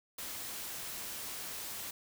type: noise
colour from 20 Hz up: white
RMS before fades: -42 dBFS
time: 0.18-1.91 s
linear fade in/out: 5 ms
effects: none